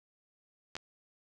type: clicks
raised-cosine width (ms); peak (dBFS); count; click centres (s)
0.2; -21 / -23; 2; 0.754 / 0.766
effects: none